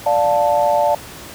sine chord, D minor, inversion none, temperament just, 587.3 / 704.8 / 881 Hz, D5 / F5 / A5, 0 / +16 / +2 cents, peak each -16 / -18 / -17 dBFS, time 0.06-0.95 s, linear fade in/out 5 ms, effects pink hiss -35 dBFS RMS until 1.34 s + high-pass 60 Hz 12 dB/octave

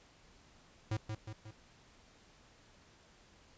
square tone with echo, 108.2 Hz, A2, 29 cents flat, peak -33 dBFS, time 0.91-0.97 s, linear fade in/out 5 ms, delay 180 ms, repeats 3, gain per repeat -5 dB, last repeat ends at 1.51 s, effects pink hiss -63 dBFS RMS until 3.57 s + resampled to 16000 Hz

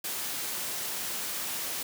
white high-pass noise, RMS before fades -34 dBFS, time 0.04-1.83 s, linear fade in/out 5 ms, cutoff 130 Hz, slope 12 dB/octave, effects none

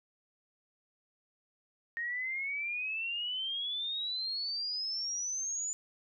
sine exponential sweep, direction up, 1850 to 7040 Hz, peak -33 dBFS, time 1.97-5.73 s, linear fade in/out 0 ms, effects none

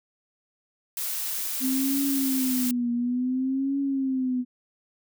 blue noise, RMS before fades -30 dBFS, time 0.97-2.71 s, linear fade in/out 2 ms
sine tone with vibrato, 257.5 Hz, C4, 28 cents flat, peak -23 dBFS, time 1.6-4.45 s, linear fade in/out 50 ms, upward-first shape triangle, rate 0.57 Hz, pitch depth 140 cents each way
effects none

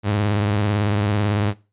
sawtooth tone with vibrato, 103.3 Hz, G#2, 9 cents flat, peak -14 dBFS, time 0.03-1.54 s, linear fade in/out 50 ms, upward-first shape sine, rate 18 Hz, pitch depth 86 cents each way, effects noise-tail reverb RT60 0.3 s tail -21 dB re dry + resampled to 8000 Hz

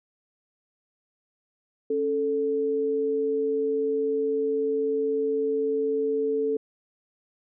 sine tone pair together, 276.2 / 440 Hz, C#4 / A4, -6 / 0 cents, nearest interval minor sixth, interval 806 cents, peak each -31 / -23 dBFS, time 1.9-6.57 s, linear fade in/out 5 ms, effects none

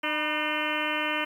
harmonic tone with a mistuned harmonic, 302.8 Hz, D#4, 47 cents flat, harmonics 1 / 2 / 3 / 4 / 5 / 6 / 7 / 8 / 9 / 10, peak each -35 / -35 / -35 / -35 / -35 / -35 / -35 / -35 / -35 / -35 dBFS, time 0.03-1.25 s, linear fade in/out 10 ms, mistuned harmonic 3, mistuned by +88 cents, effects 9-bit

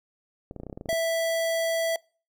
clicks, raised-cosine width 2 ms, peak -24 dBFS, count 12, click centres 0.511 / 0.563 / 0.6 / 0.634 / 0.667 / 0.698 / 0.728 / 0.775 / 0.811 / 0.858 / 0.888 / 0.929 s
square tone, 659.3 Hz, E5, in tune, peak -24 dBFS, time 0.89-1.96 s, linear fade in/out 2 ms
effects noise-tail reverb RT60 0.4 s tail -26 dB re dry

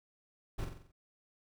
brown noise with echo, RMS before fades -36 dBFS, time 0.58-0.65 s, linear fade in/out 10 ms, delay 45 ms, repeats 6, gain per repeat -5 dB, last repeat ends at 0.92 s, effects none

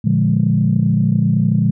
sine chord, Bb dominant seventh, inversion none, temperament equal, 116.54 / 146.83 / 174.61 / 207.7 Hz, Bb2 / D3 / F3 / Ab3, 0 / 0 / 0 / 0 cents, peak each -17 dBFS, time 0.04-1.71 s, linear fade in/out 10 ms, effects tanh soft clip ceiling -2 dBFS

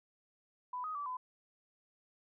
sine tone with pitch steps, 996 / 1253 / 1157 / 1010 Hz, B5 / D#6 / D6 / B5, +14 / +12 / -26 / +39 cents, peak -37 dBFS, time 0.73-1.17 s, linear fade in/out 5 ms, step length 110 ms, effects none

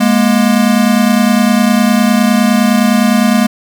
square tone pair together, 207.7 / 237.5 Hz, G#3 / A#3, 0 / +33 cents, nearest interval major second, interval 233 cents, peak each -11 dBFS, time 0-3.47 s, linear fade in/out 10 ms, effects none

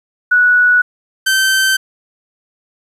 sine / sawtooth tone pair in turn, 1471 / 1547.5 Hz, F#6 / G6, -11 / -23 cents, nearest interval minor second, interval 88 cents, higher second, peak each -7 dBFS, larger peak neither, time 0.31-0.82 / 1.26-1.77 s, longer neither, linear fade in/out 10 ms, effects resampled to 32000 Hz + 8-bit

